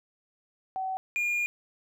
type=tone pair in turn; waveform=sine / triangle; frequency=758 / 2421 Hz; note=F#5 / D#7; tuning=+42 / -48 cents; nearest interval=octave + minor sixth; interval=2010 cents; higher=second; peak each=-29 / -24 dBFS; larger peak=second; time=0.76-0.97 / 1.16-1.46 s; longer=second; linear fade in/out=0 ms; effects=none